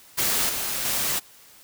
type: noise with level steps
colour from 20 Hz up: white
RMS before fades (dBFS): -23 / -28 / -25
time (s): 0.17-1.2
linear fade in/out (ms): 20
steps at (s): 0.49 / 0.85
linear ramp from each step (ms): 2
effects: white hiss -51 dBFS RMS until 1.63 s